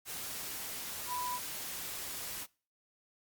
sine tone in noise, 990 Hz, B5, 4 cents sharp, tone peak -35 dBFS, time 1.07-1.4 s, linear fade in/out 50 ms, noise white, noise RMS -41 dBFS, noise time 0.05-2.47 s, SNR +3 dB, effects noise-tail reverb RT60 0.4 s tail -24 dB re dry + Opus 48 kbps

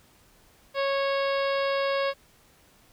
harmonic tone with a mistuned harmonic, 551 Hz, C#5, 11 cents flat, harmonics 1 / 2 / 3 / 4 / 5 / 6 / 7 / 8 / 9, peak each -25 / -31 / -35 / -37 / -39 / -41 / -42 / -43 / -44 dBFS, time 0.74-2.14 s, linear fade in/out 50 ms, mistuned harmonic 7, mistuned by -20 cents, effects pink hiss -59 dBFS RMS until 2.92 s

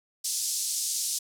pink band-pass noise, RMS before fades -30 dBFS, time 0.24-1.19 s, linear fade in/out 10 ms, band 5000 to 11000 Hz, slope 24 dB/octave, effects none

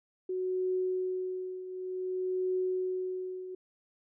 sine tone with tremolo, 370 Hz, F#4, in tune, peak -27 dBFS, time 0.29-3.55 s, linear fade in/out 5 ms, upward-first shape triangle, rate 0.55 Hz, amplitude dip 75%, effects none

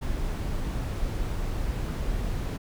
brown noise, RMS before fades -29 dBFS, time 0.01-2.58 s, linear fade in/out 20 ms, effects none

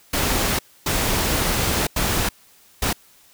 pink noise bursts at uneven times, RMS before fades -21 dBFS, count 4, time 0.13-0.59 / 0.86-1.87 / 1.96-2.29 / 2.82-2.93 s, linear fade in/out 5 ms, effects white hiss -53 dBFS RMS until 3.33 s

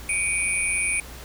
sine tone cluster, 2280 / 2463 / 9390 Hz, C#7 / D#7 / D9, +48 / -18 / -1 cents, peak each -26 dBFS, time 0.09-1 s, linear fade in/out 2 ms, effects added 60 Hz sine -41 dBFS peak until 1.24 s + pink hiss -42 dBFS RMS until 1.24 s

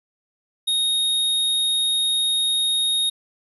square tone, 3729 Hz, A#7, in tune, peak -19 dBFS, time 0.67-3.1 s, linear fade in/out 10 ms, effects resampled to 32000 Hz + 9-bit

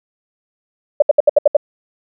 sine tone bursts, 585 Hz, D5, 7 cents flat, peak -4 dBFS, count 7, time 1-1.568 s, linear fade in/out 5 ms, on 22 ms, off 69 ms, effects none

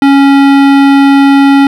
sine tone with hard clipping, 277.2 Hz, C#4, in tune, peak -4 dBFS, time 0.02-1.67 s, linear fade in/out 2 ms, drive 18 dB, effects none

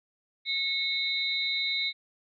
sine tone cluster, 2190 / 3710 / 3982 Hz, C#7 / A#7 / B7, -22 / -9 / +14 cents, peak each -31 dBFS, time 0.45-1.93 s, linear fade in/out 50 ms, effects none

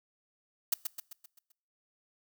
blue noise with echo, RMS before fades -27 dBFS, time 0.72-0.74 s, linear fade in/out 5 ms, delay 130 ms, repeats 6, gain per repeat -6 dB, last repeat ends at 1.52 s, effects noise-tail reverb RT60 0.6 s tail -23 dB re dry

